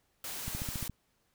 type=noise; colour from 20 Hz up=white; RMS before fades=-40 dBFS; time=0.24-0.88 s; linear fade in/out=2 ms
type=click train; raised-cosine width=5 ms; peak=-25 dBFS; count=7; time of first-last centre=0.48-0.897 s; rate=14.4 Hz
effects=pink hiss -74 dBFS RMS until 1.34 s